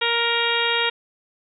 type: harmonic tone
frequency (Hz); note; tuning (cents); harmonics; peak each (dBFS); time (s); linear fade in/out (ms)
468.4; A#4; +8; 1 / 2 / 3 / 4 / 5 / 6 / 7 / 8; -27 / -27 / -27 / -27 / -27 / -27 / -27 / -27; 0.01-0.9; 10
effects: none